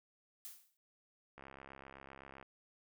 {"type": "noise with exponential decay", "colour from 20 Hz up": "blue", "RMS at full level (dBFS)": -46, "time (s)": [0.45, 0.77], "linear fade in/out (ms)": 0, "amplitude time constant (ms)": 69}
{"type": "click train", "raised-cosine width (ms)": 0.5, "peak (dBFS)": -37, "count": 72, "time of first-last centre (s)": [1.38, 2.427], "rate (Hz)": 67.8}
{"effects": []}